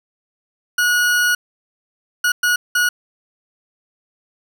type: tone bursts at uneven times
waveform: 40% pulse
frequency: 1455 Hz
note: F#6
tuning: 29 cents flat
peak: -13 dBFS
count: 4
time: 0.78-1.35 / 2.24-2.32 / 2.43-2.56 / 2.75-2.89 s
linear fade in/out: 5 ms
effects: 8-bit